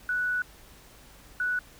sine tone pair in turn, 1478 / 1478 Hz, F#6 / F#6, -2 / -2 cents, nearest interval unison, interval 0 cents, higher neither, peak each -25 dBFS, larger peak neither, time 0.09-0.42 / 1.4-1.59 s, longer first, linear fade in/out 2 ms, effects added 50 Hz sine -58 dBFS peak until 1.79 s + pink hiss -53 dBFS RMS until 1.79 s

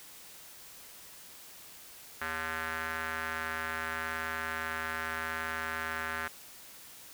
square tone with band-pass filter, 80.4 Hz, E2, 43 cents flat, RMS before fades -36 dBFS, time 2.21-6.28 s, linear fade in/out 5 ms, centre 1600 Hz, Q 3.2, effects white hiss -51 dBFS RMS until 7.13 s

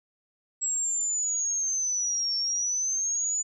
sine linear two-way sweep, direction down then up, 7700 to 5440 to 7000 Hz, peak -25 dBFS, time 0.61-3.43 s, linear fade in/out 20 ms, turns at 2.36 s, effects none

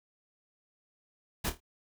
pink noise with echo, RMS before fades -31 dBFS, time 1.44-1.5 s, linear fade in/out 10 ms, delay 26 ms, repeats 4, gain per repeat -9 dB, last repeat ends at 1.604 s, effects none

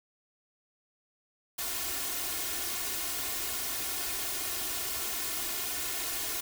white noise with comb filter, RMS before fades -34 dBFS, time 1.58-6.41 s, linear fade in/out 10 ms, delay 2.8 ms, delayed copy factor +0.75, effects none

